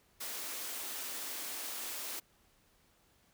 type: high-pass noise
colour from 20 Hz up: white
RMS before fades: -41 dBFS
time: 0.2-2.2 s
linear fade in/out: 10 ms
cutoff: 230 Hz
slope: 48 dB/octave
effects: pink hiss -69 dBFS RMS until 3.33 s